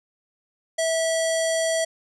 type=tone with low-pass filter; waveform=square; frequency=652 Hz; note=E5; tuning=19 cents flat; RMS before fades=-23 dBFS; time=0.78-1.85 s; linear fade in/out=10 ms; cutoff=8100 Hz; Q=3.5; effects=none